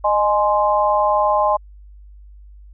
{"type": "tone cluster", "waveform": "sine", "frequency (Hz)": [614, 837, 1045], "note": ["D#5", "G#5", "C6"], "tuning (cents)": [-23, 13, -2], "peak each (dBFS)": -18, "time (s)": [0.04, 1.57], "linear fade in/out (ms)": 10, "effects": ["added 50 Hz sine -39 dBFS peak until 2.73 s"]}